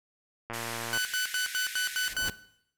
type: click train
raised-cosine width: 0.5 ms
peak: -21 dBFS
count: 56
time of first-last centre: 0.5-0.974 s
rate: 116 Hz
type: band-pass noise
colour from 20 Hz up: pink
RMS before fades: -40 dBFS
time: 0.53-2.14 s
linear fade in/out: 10 ms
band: 1500 to 14000 Hz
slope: 96 dB/octave
type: tone bursts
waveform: sawtooth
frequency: 1500 Hz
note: F#6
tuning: 23 cents sharp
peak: -23 dBFS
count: 7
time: 0.93-2.286 s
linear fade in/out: 0 ms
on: 120 ms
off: 86 ms
type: noise with exponential growth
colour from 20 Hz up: pink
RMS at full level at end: -34 dBFS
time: 1.88-2.3 s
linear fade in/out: 2 ms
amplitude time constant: 91 ms
effects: noise-tail reverb RT60 0.7 s tail -17 dB re dry